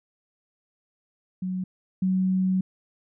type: tone pair in turn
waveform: sine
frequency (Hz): 185 / 187.04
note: F#3 / F#3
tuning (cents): 0 / +19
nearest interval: unison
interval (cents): 19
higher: second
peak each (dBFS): -26 / -20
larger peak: second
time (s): 1.42-1.64 / 2.02-2.61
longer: second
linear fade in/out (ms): 5
effects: none